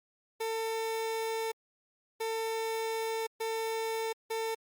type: tone bursts at uneven times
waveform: 30% pulse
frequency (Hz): 448.2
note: A4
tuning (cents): +32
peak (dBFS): -29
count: 4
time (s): 0.4-1.52 / 2.2-3.27 / 3.4-4.13 / 4.3-4.55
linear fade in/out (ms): 10
effects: Opus 48 kbps